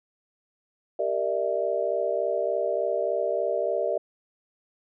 sine chord, E half-diminished seventh, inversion first, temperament equal with one note detuned, 392 / 466.2 / 595.9 / 659.3 Hz, G4 / Bb4 / D5 / E5, 0 / 0 / +25 / 0 cents, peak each -31 / -30 / -27 / -29 dBFS, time 0.99-3.98 s, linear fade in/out 5 ms, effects none

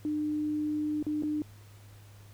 sine tone with dropouts, 301.5 Hz, D4, 46 cents sharp, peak -28 dBFS, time 0.05-1.42 s, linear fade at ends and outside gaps 1 ms, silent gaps 1.027-1.066 / 1.224-1.234 s, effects added 102 Hz sine -50 dBFS peak until 2.33 s + pink hiss -59 dBFS RMS until 2.33 s

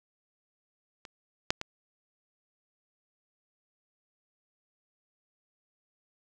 clicks, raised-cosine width 0.2 ms, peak -27 / -7 / -17 dBFS, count 3, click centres 1.052 / 1.505 / 1.614 s, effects none

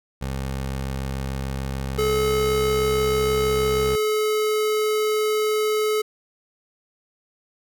20% pulse tone with pitch glide, 66.8 to 66.3 Hz, C2 to C2, +36 to +23 cents, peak -21 dBFS, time 0.21-3.96 s, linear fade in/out 10 ms, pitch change -13 cents, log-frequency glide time 1.64-3.17 s
square tone, 428.5 Hz, A4, 46 cents flat, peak -20 dBFS, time 1.98-6.02 s, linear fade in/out 10 ms
effects none

